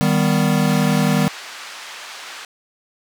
square chord, Eb augmented, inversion none, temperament equal, 155.56 / 196 / 246.9 Hz, Eb3 / G3 / B3, 0 / 0 / 0 cents, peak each -19 / -19 / -21 dBFS, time 0.01-1.28 s, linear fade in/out 0 ms
pink band-pass noise, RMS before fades -35 dBFS, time 0.68-2.45 s, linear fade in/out 2 ms, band 1100 to 5800 Hz, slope 12 dB/octave
effects none

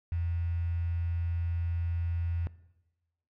sine tone with quantisation, 85 Hz, F2, 46 cents flat, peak -28 dBFS, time 0.12-2.47 s, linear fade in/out 0 ms, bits 8, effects noise-tail reverb RT60 1.0 s tail -19 dB re dry + low-pass 2000 Hz 12 dB/octave

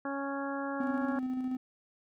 harmonic tone, 277.2 Hz, C#4, in tune, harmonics 1 / 2 / 3 / 4 / 5 / 6, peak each -36 / -39 / -41 / -42 / -43 / -44 dBFS, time 0.05-1.19 s, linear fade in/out 2 ms
triangle tone with tremolo, 256.4 Hz, C4, 35 cents flat, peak -28 dBFS, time 0.8-1.57 s, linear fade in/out 5 ms, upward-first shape square, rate 14 Hz, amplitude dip 30%
effects none

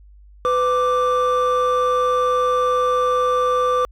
triangle tone pair together, 501 / 1176.5 Hz, B4 / D6, +25 / +3 cents, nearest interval octave + minor third, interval 1478 cents, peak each -16 dBFS, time 0.45-3.85 s, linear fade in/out 0 ms, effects tanh soft clip ceiling -6 dBFS + added 50 Hz sine -43 dBFS peak until 3.91 s

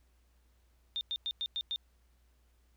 sine tone bursts, 3626 Hz, A#7, 49 cents flat, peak -32 dBFS, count 6, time 0.96-1.76 s, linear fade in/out 0 ms, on 50 ms, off 100 ms, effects added 60 Hz sine -65 dBFS peak until 2.76 s + pink hiss -75 dBFS RMS until 2.76 s

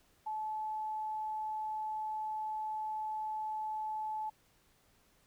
sine tone, 864 Hz, A5, 32 cents flat, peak -35 dBFS, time 0.26-4.3 s, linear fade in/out 10 ms, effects pink hiss -69 dBFS RMS until 5.26 s

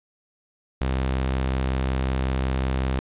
sawtooth tone, 65.41 Hz, C2, in tune, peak -18 dBFS, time 0.81-2.99 s, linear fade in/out 0 ms, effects resampled to 8000 Hz + 9-bit

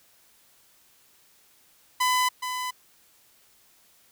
sawtooth tone with echo, 1005 Hz, B5, 30 cents sharp, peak -17 dBFS, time 2-2.29 s, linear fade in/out 10 ms, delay 420 ms, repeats 1, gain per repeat -8 dB, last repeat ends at 2.71 s, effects white hiss -60 dBFS RMS until 4.11 s

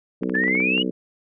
harmonic tone, 62.8 Hz, B1, 30 cents sharp, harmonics 3 / 4 / 5 / 6 / 7 / 8 / 9, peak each -28 / -27 / -28 / -34 / -30 / -38 / -41 dBFS, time 0.21-0.91 s, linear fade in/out 10 ms
clicks, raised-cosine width 0.5 ms, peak -21 dBFS, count 8, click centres 0.234 / 0.296 / 0.353 / 0.438 / 0.481 / 0.552 / 0.603 / 0.779 s
sine exponential sweep, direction up, 1700 to 2960 Hz, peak -19 dBFS, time 0.34-0.83 s, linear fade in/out 10 ms
effects none

